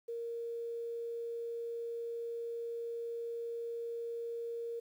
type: tone with quantisation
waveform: sine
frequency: 466.2 Hz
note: A#4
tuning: in tune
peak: -37 dBFS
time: 0.08-4.8 s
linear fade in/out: 10 ms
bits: 11
effects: none